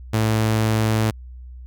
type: tone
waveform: sawtooth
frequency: 110 Hz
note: A2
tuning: in tune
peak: -13 dBFS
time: 0.13-1.11 s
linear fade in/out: 10 ms
effects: added 62 Hz sine -35 dBFS peak until 1.66 s